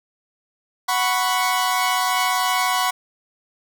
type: chord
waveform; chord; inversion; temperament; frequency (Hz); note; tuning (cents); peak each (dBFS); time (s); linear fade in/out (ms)
sawtooth; F# suspended fourth; none; equal; 740 / 987.8 / 1108.7; F#5 / B5 / C#6; 0 / 0 / 0; -19; 0.88-2.91; 10
effects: none